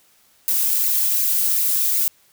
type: noise with flanger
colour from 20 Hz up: violet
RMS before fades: -19 dBFS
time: 0.48-2.08 s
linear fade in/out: 0 ms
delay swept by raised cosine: 0.43 to 4.83 ms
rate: 2.7 Hz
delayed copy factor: +0.6
effects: white hiss -57 dBFS RMS until 2.32 s